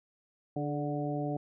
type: harmonic tone with a mistuned harmonic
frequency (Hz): 146.83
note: D3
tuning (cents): 0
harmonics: 1 / 2 / 3 / 4 / 5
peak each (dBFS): -35 / -35 / -40 / -39 / -39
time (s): 0.56-1.37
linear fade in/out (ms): 5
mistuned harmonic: 3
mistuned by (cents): -40
effects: none